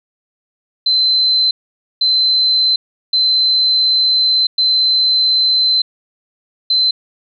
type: tone bursts at uneven times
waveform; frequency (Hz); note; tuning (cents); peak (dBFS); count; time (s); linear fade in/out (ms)
sine; 4069; C8; -49; -10; 5; 0.86-1.51 / 2.01-2.76 / 3.13-4.47 / 4.58-5.82 / 6.7-6.91; 5
effects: none